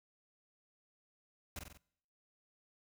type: noise with echo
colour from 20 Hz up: pink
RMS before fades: -43 dBFS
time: 1.56-1.59 s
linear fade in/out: 2 ms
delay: 46 ms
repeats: 4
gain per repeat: -4 dB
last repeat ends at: 1.774 s
effects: noise-tail reverb RT60 0.8 s tail -25 dB re dry